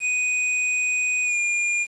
square tone with pitch glide, 2489 to 2414 Hz, D#7 to D7, 0 to +47 cents, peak -21 dBFS, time 0-1.87 s, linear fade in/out 50 ms, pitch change -53 cents, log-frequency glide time 1.24-1.37 s, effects resampled to 22050 Hz + 8-bit

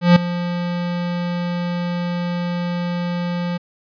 square tone with ADSR envelope, 175 Hz, F3, 4 cents sharp, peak -6 dBFS, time 0.01-3.58 s, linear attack 150 ms, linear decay 6 ms, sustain -15 dB, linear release 15 ms, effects resampled to 11025 Hz

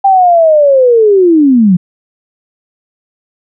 sine linear sweep, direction down, 794 to 169.4 Hz, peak -3 dBFS, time 0.04-1.77 s, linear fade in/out 10 ms, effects none

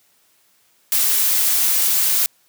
blue noise, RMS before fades -17 dBFS, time 0.92-2.26 s, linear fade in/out 0 ms, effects white hiss -59 dBFS RMS until 2.48 s + high-pass 100 Hz 12 dB/octave

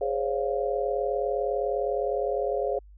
sine chord, Db major seventh, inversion second, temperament equal with one note detuned, 415.3 / 523.3 / 563.1 / 698.5 Hz, Ab4 / C5 / Db5 / F5, 0 / 0 / +27 / 0 cents, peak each -29 / -30 / -30 / -32 dBFS, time 0.01-2.79 s, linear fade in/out 5 ms, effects added 50 Hz sine -47 dBFS peak until 2.97 s

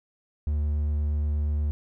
triangle tone, 74.3 Hz, D2, 21 cents sharp, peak -21 dBFS, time 0.47-1.71 s, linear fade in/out 0 ms, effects none

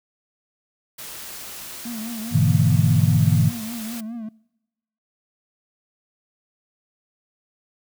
white noise, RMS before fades -36 dBFS, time 0.98-4.01 s, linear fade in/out 10 ms
triangle tone with vibrato, 226.9 Hz, A#3, 47 cents flat, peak -27 dBFS, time 1.85-4.29 s, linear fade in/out 5 ms, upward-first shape triangle, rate 4.9 Hz, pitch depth 110 cents each way
sine chord, E dominant seventh, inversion first, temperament just, 103.01 / 123.61 / 148.33 / 164.81 Hz, G#2 / B2 / D3 / E3, -14 / +2 / +18 / 0 cents, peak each -20 dBFS, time 2.31-3.52 s, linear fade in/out 50 ms
effects noise-tail reverb RT60 1.0 s tail -26 dB re dry

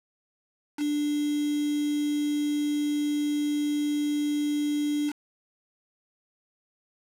sine tone with quantisation, 294.6 Hz, D4, 6 cents sharp, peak -24 dBFS, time 0.77-5.13 s, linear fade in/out 50 ms, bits 6, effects low-pass 12000 Hz 12 dB/octave

